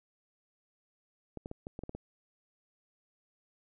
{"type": "clicks", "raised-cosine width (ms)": 2, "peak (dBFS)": -27, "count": 8, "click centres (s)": [1.373, 1.459, 1.514, 1.669, 1.791, 1.836, 1.894, 1.95], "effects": []}